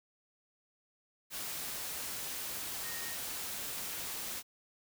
sine tone in noise, 1858 Hz, A#6, 6 cents flat, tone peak -46 dBFS, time 2.82-3.17 s, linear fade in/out 50 ms, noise white, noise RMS -40 dBFS, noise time 1.3-4.43 s, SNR -9 dB, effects none

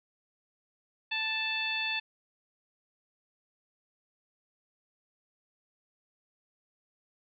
harmonic tone, 880 Hz, A5, in tune, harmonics 1 / 2 / 3 / 4 / 5, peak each -41 / -37 / -32 / -36 / -42 dBFS, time 1.11-2 s, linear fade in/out 10 ms, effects none

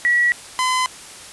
sine / sawtooth tone pair in turn, 1931 / 1019.4 Hz, B6 / C6, -39 / -45 cents, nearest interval major seventh, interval 1106 cents, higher first, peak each -13 dBFS, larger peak neither, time 0.05-0.32 / 0.59-0.86 s, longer neither, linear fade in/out 0 ms, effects white hiss -38 dBFS RMS until 1.32 s + resampled to 24000 Hz

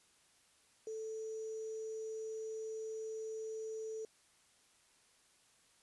sine tone with sample-and-hold, 440 Hz, A4, in tune, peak -40 dBFS, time 0.87-4.05 s, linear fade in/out 2 ms, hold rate 6300 Hz, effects white hiss -69 dBFS RMS until 5.82 s + resampled to 24000 Hz

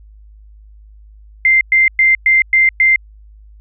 sine tone bursts, 2089 Hz, C7, 3 cents flat, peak -7 dBFS, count 6, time 1.45-2.96 s, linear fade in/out 2 ms, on 160 ms, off 110 ms, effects added 52 Hz sine -38 dBFS peak until 3.6 s

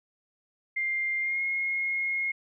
sine tone with pitch glide, 2100 to 2153 Hz, C7 to C7, +6 to +49 cents, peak -26 dBFS, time 0.76-2.32 s, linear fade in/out 10 ms, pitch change +43 cents, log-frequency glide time 1.19-1.42 s, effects none

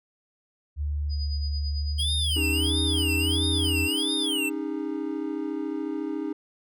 sine tone with pitch glide, 73.42 to 84.34 Hz, D2 to E2, 0 to +40 cents, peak -25 dBFS, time 0.76-3.89 s, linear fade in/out 50 ms, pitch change +240 cents, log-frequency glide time 1.72-3.35 s
sine tone with tremolo, 4950 Hz, D#8, 10 cents flat, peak -34 dBFS, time 1.09-4.28 s, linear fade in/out 50 ms, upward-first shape sine, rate 9 Hz, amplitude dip 70%
square tone with vibrato, 3136 Hz, G7, in tune, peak -26 dBFS, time 1.98-4.5 s, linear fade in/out 20 ms, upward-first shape sine, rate 1.5 Hz, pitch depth 270 cents each way
triangle chord, C# suspended second, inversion none, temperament equal with one note detuned, 277.2 / 311.1 / 405.4 Hz, C#4 / D#4 / G#4, 0 / 0 / -42 cents, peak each -31 / -28 / -33 dBFS, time 2.36-6.33 s, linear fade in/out 5 ms
effects none

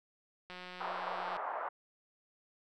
click train, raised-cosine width 0.3 ms, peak -31 dBFS, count 158, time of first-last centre 0.5-1.367 s, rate 181 Hz
pink band-pass noise, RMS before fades -39 dBFS, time 0.8-1.69 s, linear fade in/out 10 ms, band 660 to 1300 Hz, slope 24 dB/octave
effects none

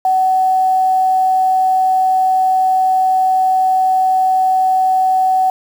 sine tone with quantisation, 752 Hz, F#5, 28 cents sharp, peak -10 dBFS, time 0.05-5.5 s, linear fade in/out 2 ms, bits 6, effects none

